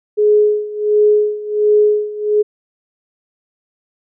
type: tone with tremolo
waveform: sine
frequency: 420.4 Hz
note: G#4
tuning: 21 cents sharp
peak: -7 dBFS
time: 0.17-2.43 s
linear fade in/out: 20 ms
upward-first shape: sine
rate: 1.4 Hz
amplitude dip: 85%
effects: none